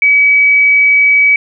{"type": "tone", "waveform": "sine", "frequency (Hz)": 2278, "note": "C#7", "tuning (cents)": 47, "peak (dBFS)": -5, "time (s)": [0.02, 1.36], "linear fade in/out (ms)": 2, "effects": []}